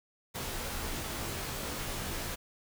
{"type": "noise with comb filter", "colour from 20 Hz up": "pink", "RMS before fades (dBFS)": -37, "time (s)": [0.34, 2.36], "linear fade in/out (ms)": 20, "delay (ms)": 19, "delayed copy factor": -0.8, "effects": []}